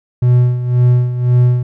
triangle tone with tremolo, 123.47 Hz, B2, in tune, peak -4 dBFS, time 0.22-1.63 s, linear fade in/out 5 ms, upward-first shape sine, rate 1.9 Hz, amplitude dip 70%, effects none

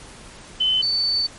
sine tone pair in turn, 3042 / 4519 Hz, F#7 / C#8, +47 / +33 cents, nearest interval perfect fifth, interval 686 cents, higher second, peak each -16 / -18 dBFS, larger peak first, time 0.6-0.82 / 0.82-1.27 s, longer second, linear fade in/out 10 ms, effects pink hiss -42 dBFS RMS until 1.38 s + MP3 48 kbps

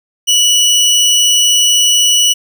25% pulse tone, 2944 Hz, F#7, 9 cents flat, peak -4 dBFS, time 0.27-2.34 s, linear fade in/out 20 ms, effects none

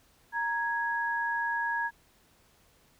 sine tone pair together, 932.3 / 1661.2 Hz, A#5 / G#6, 0 / 0 cents, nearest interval minor seventh, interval 1000 cents, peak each -31 / -30 dBFS, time 0.32-1.91 s, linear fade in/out 50 ms, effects pink hiss -64 dBFS RMS until 2.99 s

